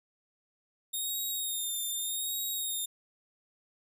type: tone with vibrato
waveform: 5% pulse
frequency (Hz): 3688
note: A#7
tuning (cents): -19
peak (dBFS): -25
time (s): 0.93-2.86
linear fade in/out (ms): 10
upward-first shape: sine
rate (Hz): 0.83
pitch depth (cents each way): 50
effects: none